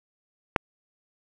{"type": "click", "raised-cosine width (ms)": 0.5, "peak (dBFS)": -4, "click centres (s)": 0.562, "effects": []}